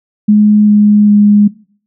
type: tone with pitch steps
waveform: sine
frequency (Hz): 210 / 208.3 / 206.6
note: G#3 / G#3 / G#3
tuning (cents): +19 / +5 / -9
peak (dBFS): -3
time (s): 0.28-1.48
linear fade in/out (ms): 10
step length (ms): 400
effects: noise-tail reverb RT60 0.5 s tail -21 dB re dry